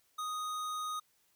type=tone with hard clipping; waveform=sine; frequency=1244.5 Hz; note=D#6; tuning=in tune; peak=-37 dBFS; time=0.18-1 s; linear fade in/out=10 ms; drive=18 dB; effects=white hiss -72 dBFS RMS until 1.35 s